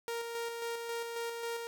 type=tone with tremolo; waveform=sawtooth; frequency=466 Hz; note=A#4; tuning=1 cent flat; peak=-31 dBFS; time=0.08-1.67 s; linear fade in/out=0 ms; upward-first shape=square; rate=3.7 Hz; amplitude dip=35%; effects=none